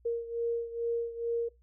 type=beating tone pair; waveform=sine; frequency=466.2 / 468.5 Hz; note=A#4 / A#4; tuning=0 / +9 cents; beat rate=2.3 Hz; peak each=-31 / -35 dBFS; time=0.05-1.49 s; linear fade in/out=10 ms; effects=noise-tail reverb RT60 0.2 s tail -22 dB re dry + added 60 Hz sine -60 dBFS peak until 1.62 s